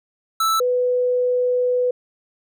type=tone pair in turn; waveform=square / sine; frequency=1318.5 / 496.7 Hz; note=E6 / B4; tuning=0 / +10 cents; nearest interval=octave + perfect fourth; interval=1690 cents; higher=first; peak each=-17 / -16 dBFS; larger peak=second; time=0.4-0.6 / 0.6-1.91 s; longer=second; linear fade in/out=5 ms; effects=none